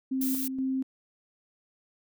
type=tone with tremolo; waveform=sine; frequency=263.6 Hz; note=C4; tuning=13 cents sharp; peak=-26 dBFS; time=0.11-0.83 s; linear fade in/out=10 ms; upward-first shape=square; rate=2.1 Hz; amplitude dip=45%
type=noise; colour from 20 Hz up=violet; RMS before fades=-33 dBFS; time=0.21-0.48 s; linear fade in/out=5 ms
effects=none